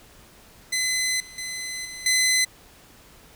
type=tone with level steps; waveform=15% pulse; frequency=2030 Hz; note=B6; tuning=47 cents sharp; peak=-16 / -36 / -24 / -29 / -12 dBFS; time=0.72-2.45 s; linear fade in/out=10 ms; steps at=1.2 / 1.38 / 1.85 / 2.06 s; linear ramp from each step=2 ms; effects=pink hiss -51 dBFS RMS until 3.35 s